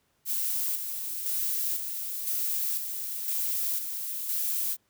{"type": "noise with tremolo", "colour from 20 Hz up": "violet", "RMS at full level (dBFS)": -29, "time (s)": [0.25, 4.77], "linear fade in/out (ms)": 50, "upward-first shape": "square", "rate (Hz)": 0.99, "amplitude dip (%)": 45, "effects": ["pink hiss -71 dBFS RMS until 4.89 s", "high-pass 60 Hz 12 dB/octave"]}